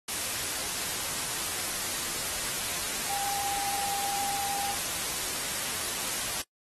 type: tone in noise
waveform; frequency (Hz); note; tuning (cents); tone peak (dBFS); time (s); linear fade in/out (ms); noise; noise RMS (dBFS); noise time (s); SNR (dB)
sine; 800; G5; +35; -33; 3.09-4.73; 5; white; -32; 0.08-6.42; -4
effects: noise-tail reverb RT60 0.1 s tail -23 dB re dry + AAC 32 kbps